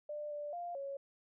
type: tone with pitch steps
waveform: sine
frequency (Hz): 595 / 588 / 698 / 554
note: D5 / D5 / F5 / C#5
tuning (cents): +22 / +2 / -1 / -1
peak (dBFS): -39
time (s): 0.09-0.97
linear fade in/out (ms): 5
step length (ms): 220
effects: none